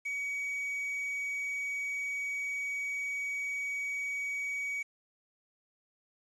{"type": "tone with quantisation", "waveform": "triangle", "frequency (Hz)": 2261, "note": "C#7", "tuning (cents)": 34, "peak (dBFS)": -31, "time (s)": [0.05, 4.83], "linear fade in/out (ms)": 10, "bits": 9, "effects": ["resampled to 24000 Hz"]}